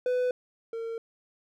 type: tone pair in turn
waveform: triangle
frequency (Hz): 499.5 / 456.4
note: B4 / A#4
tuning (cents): +20 / -37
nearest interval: major second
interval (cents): 157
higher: first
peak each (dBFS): -22 / -30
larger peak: first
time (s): 0.06-0.31 / 0.73-0.98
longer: neither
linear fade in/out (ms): 2
effects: none